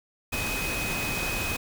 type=tone in noise; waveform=sine; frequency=2517 Hz; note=D#7; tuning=19 cents sharp; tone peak=-31 dBFS; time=0.32-1.57 s; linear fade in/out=10 ms; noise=pink; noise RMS=-31 dBFS; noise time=0.32-1.57 s; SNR=-3 dB; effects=none